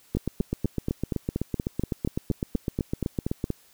two click trains, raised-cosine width 3 ms, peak -13 / -13 dBFS, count 15 / 27, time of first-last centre 0.17-3.503 / 0.15-3.441 s, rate 4.2 / 7.9 Hz, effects white hiss -58 dBFS RMS until 3.73 s

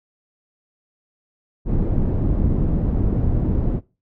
pink low-pass noise, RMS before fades -19 dBFS, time 1.65-3.81 s, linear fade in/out 50 ms, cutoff 270 Hz, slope 12 dB/octave, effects noise-tail reverb RT60 0.3 s tail -21 dB re dry

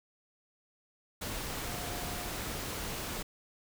sine tone in noise, 711 Hz, F5, 31 cents sharp, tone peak -46 dBFS, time 1.66-2.29 s, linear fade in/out 10 ms, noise pink, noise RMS -38 dBFS, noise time 1.21-3.23 s, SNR -11 dB, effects none

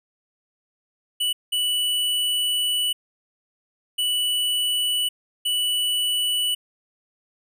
square tone bursts at uneven times, 2960 Hz, F#7, in tune, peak -21 dBFS, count 4, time 1.2-1.33 / 1.52-2.93 / 3.98-5.09 / 5.45-6.55 s, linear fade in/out 10 ms, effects none

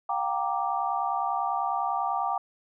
sine chord, G minor seventh, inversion third, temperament equal with one note detuned, 714 / 784 / 932.3 / 1174.7 Hz, F5 / G5 / Bb5 / D6, +38 / 0 / 0 / 0 cents, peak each -32 / -29 / -32 / -31 dBFS, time 0.09-2.38 s, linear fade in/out 5 ms, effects none

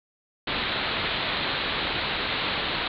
white low-pass noise, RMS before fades -28 dBFS, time 0.47-2.88 s, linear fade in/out 5 ms, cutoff 4200 Hz, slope 96 dB/octave, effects none

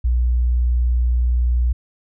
sine tone, 60.6 Hz, B1, 32 cents flat, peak -14 dBFS, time 0.04-1.73 s, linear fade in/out 10 ms, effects none

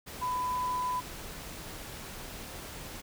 sine tone in noise, 1000 Hz, B5, 21 cents sharp, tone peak -29 dBFS, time 0.21-1.01 s, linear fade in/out 20 ms, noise pink, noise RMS -43 dBFS, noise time 0.06-3.02 s, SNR +11 dB, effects none

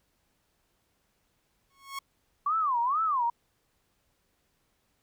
sawtooth tone with exponential growth, 1098 Hz, C#6, 17 cents flat, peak -28 dBFS, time 1.7-1.99 s, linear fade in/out 5 ms, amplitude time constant 62 ms
sine tone with vibrato, 1111 Hz, C#6, 4 cents sharp, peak -24 dBFS, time 2.46-3.3 s, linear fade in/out 5 ms, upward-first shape sine, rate 2.2 Hz, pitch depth 300 cents each way
effects pink hiss -73 dBFS RMS until 5.02 s

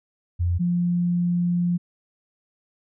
sine tone pair in turn, 87.31 / 175.05 Hz, F2 / F3, 0 / +4 cents, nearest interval octave, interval 1204 cents, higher second, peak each -19 dBFS, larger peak neither, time 0.39-0.59 / 0.59-1.78 s, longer second, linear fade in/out 20 ms, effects none

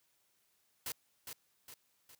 white noise with echo, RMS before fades -40 dBFS, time 0.86-0.92 s, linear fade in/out 2 ms, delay 410 ms, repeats 3, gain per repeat -6 dB, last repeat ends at 2.15 s, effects white hiss -75 dBFS RMS until 2.19 s + high-pass 60 Hz 12 dB/octave

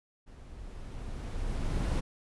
brown noise with level ramp, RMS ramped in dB -49 to -27 dBFS, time 0.26-2.01 s, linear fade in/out 20 ms, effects resampled to 24000 Hz

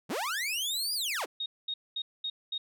sawtooth linear two-way sweep, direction up then down, 113.3 to 4957 to 224.1 Hz, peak -27 dBFS, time 0.09-1.26 s, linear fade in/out 20 ms, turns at 0.94 s
sine tone bursts, 3729 Hz, A#7, in tune, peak -31 dBFS, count 5, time 1.4-2.58 s, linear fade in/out 5 ms, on 60 ms, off 220 ms
effects none

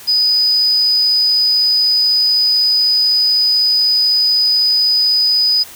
sine tone, 4978 Hz, D#8, in tune, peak -10 dBFS, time 0.07-5.64 s, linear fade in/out 20 ms, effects white hiss -36 dBFS RMS until 5.75 s

